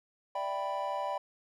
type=chord; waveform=triangle; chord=E minor seventh; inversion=third; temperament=equal; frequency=587.3 / 659.3 / 784 / 987.8 Hz; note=D5 / E5 / G5 / B5; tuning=0 / 0 / 0 / 0 cents; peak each=-35 / -40 / -35 / -34 dBFS; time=0.35-1.18 s; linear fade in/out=5 ms; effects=none